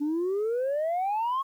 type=exponential sweep; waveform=sine; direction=up; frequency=285.1 to 1108.7 Hz; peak=-23 dBFS; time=0-1.43 s; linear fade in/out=20 ms; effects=tanh soft clip ceiling -23 dBFS + 10-bit